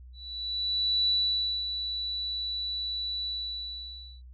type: tone with ADSR envelope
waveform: sine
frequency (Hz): 3951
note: B7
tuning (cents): 0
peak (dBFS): -22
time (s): 0.13-4.22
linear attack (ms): 950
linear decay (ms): 560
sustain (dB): -8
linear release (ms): 960
effects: added 62 Hz sine -45 dBFS peak until 4.33 s